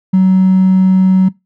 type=tone with hard clipping; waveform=triangle; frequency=187.7 Hz; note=F#3; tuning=25 cents sharp; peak=-6 dBFS; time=0.13-1.29 s; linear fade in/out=10 ms; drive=4 dB; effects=noise-tail reverb RT60 0.2 s tail -21 dB re dry